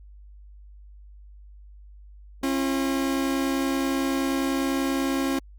40% pulse tone pair together, 270.7 / 341.1 Hz, C#4 / F4, -41 / -41 cents, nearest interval major third, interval 400 cents, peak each -23 / -29 dBFS, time 2.43-5.39 s, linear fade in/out 5 ms, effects added 50 Hz sine -44 dBFS peak until 5.58 s + Opus 48 kbps

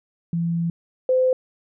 sine tone pair in turn, 168.6 / 513.5 Hz, E3 / C5, +39 / -33 cents, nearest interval octave + perfect fifth, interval 1928 cents, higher second, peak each -20 / -15 dBFS, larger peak second, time 0.33-0.7 / 1.09-1.33 s, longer first, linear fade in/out 2 ms, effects none

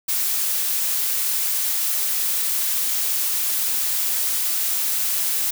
blue noise, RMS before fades -22 dBFS, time 0.08-5.51 s, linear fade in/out 10 ms, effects none

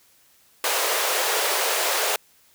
pink high-pass noise, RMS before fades -23 dBFS, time 0.64-2.16 s, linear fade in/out 2 ms, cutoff 410 Hz, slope 48 dB/octave, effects white hiss -58 dBFS RMS until 2.54 s

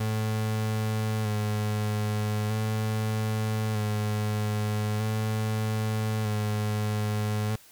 35% pulse tone with vibrato, 107.4 Hz, A2, 41 cents flat, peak -24 dBFS, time 0-7.56 s, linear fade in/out 5 ms, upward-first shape square, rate 0.4 Hz, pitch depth 23 cents each way, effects white hiss -54 dBFS RMS until 7.71 s

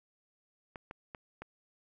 clicks, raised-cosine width 0.5 ms, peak -28 dBFS, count 4, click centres 0.758 / 0.911 / 1.148 / 1.42 s, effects none

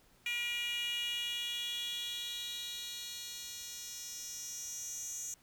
10% pulse tone with high-pass filter sweep, 478.9 Hz, A#4, 47 cents sharp, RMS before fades -40 dBFS, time 0.26-5.34 s, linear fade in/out 2 ms, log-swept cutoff 2500 to 6500 Hz, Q 5.7, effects pink hiss -66 dBFS RMS until 5.42 s

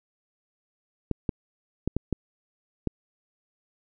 clicks, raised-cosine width 3 ms, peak -12 dBFS, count 6, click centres 1.113 / 1.292 / 1.876 / 1.966 / 2.127 / 2.873 s, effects none

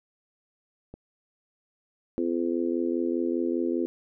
click, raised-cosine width 2 ms, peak -28 dBFS, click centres 0.94 s
harmonic tone, 85 Hz, F2, 46 cents flat, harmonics 3 / 4 / 5 / 6, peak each -29 / -27 / -33 / -36 dBFS, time 2.18-3.86 s, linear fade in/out 0 ms
effects none

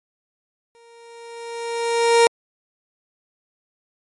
30% pulse tone with exponential growth, 466.2 Hz, A#4, in tune, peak -7 dBFS, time 0.75-2.27 s, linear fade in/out 0 ms, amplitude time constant 330 ms, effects MP3 48 kbps

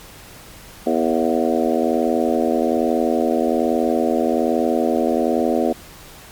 harmonic tone with a mistuned harmonic, 81.2 Hz, E2, 26 cents flat, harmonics 3 / 4 / 5 / 6 / 7 / 8 / 9, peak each -21 / -22 / -23 / -24 / -24 / -25 / -26 dBFS, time 0.86-5.73 s, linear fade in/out 10 ms, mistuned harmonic 8, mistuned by +27 cents, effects pink hiss -41 dBFS RMS until 6.31 s + MP3 96 kbps

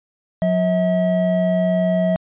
triangle tone pair together, 180.7 / 643.9 Hz, F#3 / E5, -41 / -41 cents, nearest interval octave + minor seventh, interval 2200 cents, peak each -16 dBFS, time 0.42-2.16 s, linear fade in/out 0 ms, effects resampled to 8000 Hz

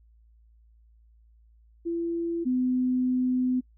sine tone pair in turn, 337.7 / 253.4 Hz, E4 / B3, +42 / +45 cents, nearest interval perfect fourth, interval 497 cents, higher first, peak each -26 / -22 dBFS, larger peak second, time 1.85-2.45 / 2.45-3.61 s, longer second, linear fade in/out 20 ms, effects noise-tail reverb RT60 0.1 s tail -24 dB re dry + added 56 Hz sine -55 dBFS peak until 3.77 s

